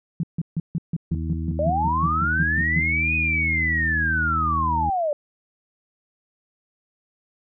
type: tone bursts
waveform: sine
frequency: 164.81 Hz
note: E3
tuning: in tune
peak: -20 dBFS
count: 15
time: 0.2-2.795 s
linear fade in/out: 2 ms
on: 33 ms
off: 150 ms
type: harmonic tone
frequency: 80.5 Hz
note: E2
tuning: 41 cents flat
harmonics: 1 / 2 / 3 / 4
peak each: -26 / -31 / -34 / -36 dBFS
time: 1.11-4.9 s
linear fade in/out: 5 ms
type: linear two-way sweep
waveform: sine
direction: up then down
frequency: 568 to 2503 to 568 Hz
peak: -20 dBFS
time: 1.59-5.13 s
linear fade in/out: 2 ms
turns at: 3.15 s
effects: none